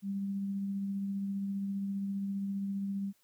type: tone with tremolo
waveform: sine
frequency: 197.5 Hz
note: G3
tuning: 13 cents sharp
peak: -31 dBFS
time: 0.02-3.13 s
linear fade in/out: 50 ms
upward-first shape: triangle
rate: 15 Hz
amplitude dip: 25%
effects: white hiss -71 dBFS RMS until 3.23 s